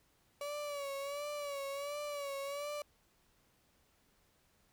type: tone with vibrato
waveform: 35% pulse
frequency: 570 Hz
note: C#5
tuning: 48 cents sharp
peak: -37 dBFS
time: 0.41-2.82 s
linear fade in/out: 2 ms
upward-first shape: sine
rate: 1.4 Hz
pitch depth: 59 cents each way
effects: pink hiss -72 dBFS RMS until 4.72 s